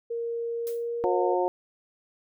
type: tone with pitch glide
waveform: sine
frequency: 466.2 to 470.8 Hz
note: A#4 to A#4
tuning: 0 to +17 cents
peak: -28 dBFS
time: 0.1-1.35 s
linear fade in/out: 10 ms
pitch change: +17 cents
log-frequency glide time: 0.55-0.98 s
type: noise with exponential decay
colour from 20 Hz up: blue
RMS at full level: -39 dBFS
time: 0.67-0.88 s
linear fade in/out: 0 ms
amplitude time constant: 44 ms
type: harmonic tone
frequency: 180 Hz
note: F#3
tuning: 47 cents flat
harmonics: 2 / 3 / 4 / 5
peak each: -26 / -28 / -29 / -30 dBFS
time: 1.04-1.48 s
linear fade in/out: 0 ms
effects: none